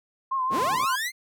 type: tone with vibrato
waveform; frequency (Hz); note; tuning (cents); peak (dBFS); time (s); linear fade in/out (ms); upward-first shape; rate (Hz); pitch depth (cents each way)
sine; 1046.5; C6; 0; -23; 0.31-0.96; 10; triangle; 5.9; 64
type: band-pass noise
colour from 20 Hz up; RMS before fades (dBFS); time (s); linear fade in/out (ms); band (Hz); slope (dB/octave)
pink; -40; 0.5-0.85; 5; 150 to 560; 12
type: linear sweep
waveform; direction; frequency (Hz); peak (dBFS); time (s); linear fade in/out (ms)
sawtooth; up; 101.1 to 2135; -23; 0.5-1.12; 50
effects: none